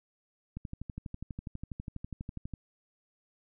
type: click train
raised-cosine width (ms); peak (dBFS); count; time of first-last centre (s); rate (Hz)
5; -26; 25; 0.57-2.537; 12.2
effects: none